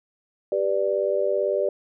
sine chord, G major, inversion none, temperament just, 392 / 490 / 588 Hz, G4 / B4 / D5, 0 / -14 / +2 cents, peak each -25 / -27 / -23 dBFS, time 0.52-1.69 s, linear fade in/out 2 ms, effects none

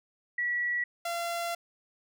sine / sawtooth tone pair in turn, 1937 / 684.8 Hz, B6 / F5, -34 / -34 cents, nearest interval octave + tritone, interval 1800 cents, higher first, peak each -27 dBFS, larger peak neither, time 0.38-0.84 / 1.05-1.55 s, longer second, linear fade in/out 5 ms, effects none

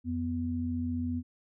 sine tone pair together, 87.31 / 247.3 Hz, F2 / B3, 0 / +3 cents, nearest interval octave + tritone, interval 1803 cents, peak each -34 / -31 dBFS, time 0.04-1.23 s, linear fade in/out 50 ms, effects none

